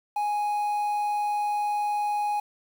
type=tone with quantisation; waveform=triangle; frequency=830.6 Hz; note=G#5; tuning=in tune; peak=-22 dBFS; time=0.16-2.4 s; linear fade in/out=5 ms; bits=8; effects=none